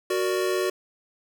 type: chord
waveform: square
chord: Gb augmented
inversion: none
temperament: equal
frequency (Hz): 370 / 466.2 / 587.3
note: Gb4 / Bb4 / D5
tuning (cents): 0 / 0 / 0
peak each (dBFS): -25 / -31 / -31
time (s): 0.1-0.7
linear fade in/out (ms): 5
effects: none